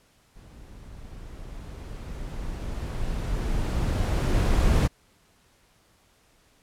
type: noise with level ramp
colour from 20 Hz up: brown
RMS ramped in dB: -47 to -18 dBFS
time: 0.35-4.88 s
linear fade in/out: 20 ms
effects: pink hiss -62 dBFS RMS until 6.62 s + low-pass 12000 Hz 12 dB/octave